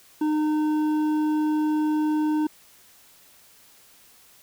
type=tone with hard clipping; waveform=sine; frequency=305.7 Hz; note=D#4; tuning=30 cents flat; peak=-22 dBFS; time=0.21-2.47 s; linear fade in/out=5 ms; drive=7 dB; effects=white hiss -54 dBFS RMS until 4.42 s

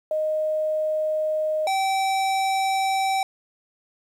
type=tone pair in turn; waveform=sine / square; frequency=620 / 772.2 Hz; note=D#5 / G5; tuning=-6 / -26 cents; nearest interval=major third; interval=380 cents; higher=second; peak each=-21 dBFS; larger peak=neither; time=0.11-1.67 / 1.67-3.23 s; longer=neither; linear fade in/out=2 ms; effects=low-pass 10000 Hz 12 dB/octave + 9-bit

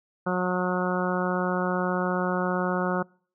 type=harmonic tone; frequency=181.5 Hz; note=F#3; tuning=33 cents flat; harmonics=1 / 2 / 3 / 4 / 5 / 6 / 7 / 8; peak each=-27 / -31 / -30 / -34 / -34 / -36 / -33 / -34 dBFS; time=0.26-3.03 s; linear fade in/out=10 ms; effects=noise-tail reverb RT60 0.5 s tail -26 dB re dry

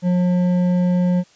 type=tone with hard clipping; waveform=triangle; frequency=179.2 Hz; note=F3; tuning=45 cents sharp; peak=-16 dBFS; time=0.02-1.24 s; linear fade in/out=50 ms; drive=11 dB; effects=white hiss -53 dBFS RMS until 1.35 s + resampled to 16000 Hz

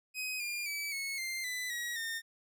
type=tone with pitch steps; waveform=sawtooth; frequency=2520 / 2406 / 2298 / 2194 / 2095 / 2000 / 1909.8 / 1823.6 Hz; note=D#7 / D7 / D7 / C#7 / C7 / B6 / A#6 / A#6; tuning=+21 / +41 / -38 / -18 / +2 / +21 / +41 / -39 cents; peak=-32 dBFS; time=0.14-2.22 s; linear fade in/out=50 ms; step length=260 ms; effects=none

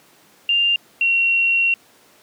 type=tone pair in turn; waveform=sine; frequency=2794 / 2738 Hz; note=F7 / F7; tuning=0 / -35 cents; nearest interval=unison; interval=35 cents; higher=first; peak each=-14 dBFS; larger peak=neither; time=0.49-0.76 / 1.01-1.74 s; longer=second; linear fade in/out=2 ms; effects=pink hiss -52 dBFS RMS until 2.22 s + high-pass 200 Hz 12 dB/octave

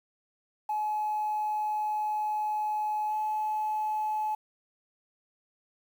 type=tone with pitch glide; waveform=sine; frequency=850 to 857.4 Hz; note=G#5 to A5; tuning=+40 to -45 cents; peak=-26 dBFS; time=0.69-4.35 s; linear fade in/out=5 ms; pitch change=+15 cents; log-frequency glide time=3.08-3.14 s; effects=tanh soft clip ceiling -24 dBFS + 9-bit

